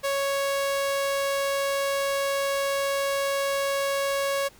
sawtooth tone, 554.4 Hz, C#5, in tune, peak -20 dBFS, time 0.03-4.49 s, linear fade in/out 20 ms, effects pink hiss -54 dBFS RMS until 4.59 s

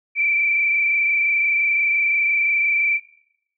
sine tone with frequency modulation, 2332 Hz, D7, 13 cents flat, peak -16 dBFS, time 0.15-3 s, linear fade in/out 50 ms, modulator 25.8 Hz, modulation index 1.9, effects noise-tail reverb RT60 0.8 s tail -22 dB re dry

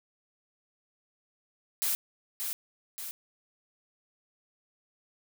blue noise with echo, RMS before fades -29 dBFS, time 1.82-1.95 s, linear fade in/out 0 ms, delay 580 ms, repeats 2, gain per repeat -5 dB, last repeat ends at 3.11 s, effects none

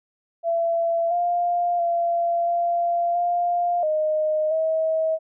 sine tone with pitch steps, 672 / 700 / 685 / 690 / 700 / 618 / 640 Hz, E5 / F5 / F5 / F5 / F5 / D#5 / D#5, +33 / +4 / -34 / -21 / +4 / -12 / +49 cents, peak -19 dBFS, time 0.43-5.19 s, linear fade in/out 50 ms, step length 680 ms, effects none

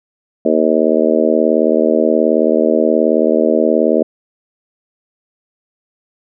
harmonic tone, 78.7 Hz, D#2, 20 cents sharp, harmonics 3 / 4 / 5 / 6 / 7 / 8, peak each -17 / -17 / -17 / -17 / -17 / -17 dBFS, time 0.45-4.03 s, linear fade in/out 5 ms, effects none

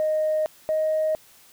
sine tone pair in turn, 620 / 625 Hz, D#5 / D#5, -6 / +8 cents, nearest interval unison, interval 14 cents, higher second, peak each -19 dBFS, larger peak neither, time 0-0.46 / 0.69-1.15 s, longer neither, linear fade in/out 0 ms, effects tanh soft clip ceiling -16 dBFS + white hiss -53 dBFS RMS until 1.52 s

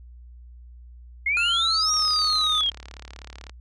sine exponential two-way sweep, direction up then down, 2100 to 5720 to 3187 Hz, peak -20 dBFS, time 1.26-2.7 s, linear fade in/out 5 ms, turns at 1.92 s
square tone with pitch glide, 1400 to 1247.3 Hz, F6 to D#6, +4 to +4 cents, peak -27 dBFS, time 1.37-2.61 s, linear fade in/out 0 ms, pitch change -200 cents, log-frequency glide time 1.47-1.93 s
click train, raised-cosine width 0.2 ms, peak -23 dBFS, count 57, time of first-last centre 1.94-3.496 s, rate 36 Hz
effects added 60 Hz sine -42 dBFS peak until 3.6 s + resampled to 24000 Hz

